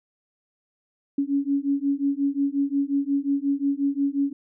sine beating tone pair, 277.2 / 282.8 Hz, C#4 / C#4, 0 / +35 cents, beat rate 5.6 Hz, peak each -24 dBFS, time 1.18-4.33 s, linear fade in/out 5 ms, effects none

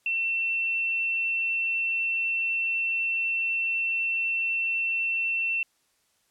sine tone, 2696 Hz, E7, 38 cents sharp, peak -24 dBFS, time 0.06-5.63 s, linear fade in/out 2 ms, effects white hiss -69 dBFS RMS until 6.3 s + low-pass 11000 Hz 12 dB/octave

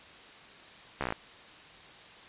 slowing click train, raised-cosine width 0.5 ms, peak -16 dBFS, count 8, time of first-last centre 1.01-1.124 s, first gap 14 ms, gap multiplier 1.05, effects white hiss -51 dBFS RMS until 2.28 s + resampled to 8000 Hz

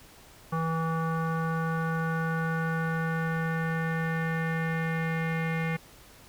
square tone with low-pass filter sweep, 163 Hz, E3, 19 cents flat, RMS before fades -29 dBFS, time 0.52-5.77 s, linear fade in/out 10 ms, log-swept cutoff 1200 to 2100 Hz, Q 4.6, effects pink hiss -53 dBFS RMS until 6.28 s

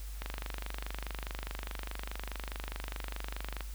click train, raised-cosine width 0.3 ms, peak -22 dBFS, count 85, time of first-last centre 0.22-3.607 s, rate 24.8 Hz, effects added 50 Hz sine -39 dBFS peak until 3.74 s + white hiss -53 dBFS RMS until 3.74 s

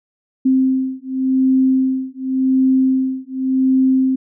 sine beating tone pair, 261.6 / 262.49 Hz, C4 / C4, 0 / +6 cents, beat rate 0.89 Hz, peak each -16 / -16 dBFS, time 0.45-4.16 s, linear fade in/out 10 ms, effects none

